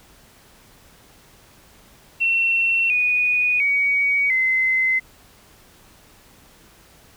sine tone with pitch steps, 2711 / 2472 / 2253 / 2055 Hz, E7 / D#7 / C#7 / C7, +48 / -12 / +28 / -32 cents, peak -16 dBFS, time 2.2-5 s, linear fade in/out 20 ms, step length 700 ms, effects pink hiss -51 dBFS RMS until 7.16 s

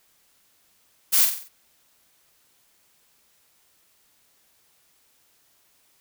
blue noise with echo, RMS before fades -18 dBFS, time 1.12-1.26 s, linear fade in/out 20 ms, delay 46 ms, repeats 5, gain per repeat -6 dB, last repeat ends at 1.49 s, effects white hiss -63 dBFS RMS until 6 s

